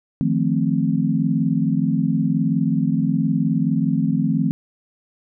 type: chord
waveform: sine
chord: F dominant seventh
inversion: third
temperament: equal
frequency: 155.56 / 174.61 / 220 / 261.6 Hz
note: Eb3 / F3 / A3 / C4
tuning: 0 / 0 / 0 / 0 cents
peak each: -22 dBFS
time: 0.21-4.51 s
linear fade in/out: 0 ms
effects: none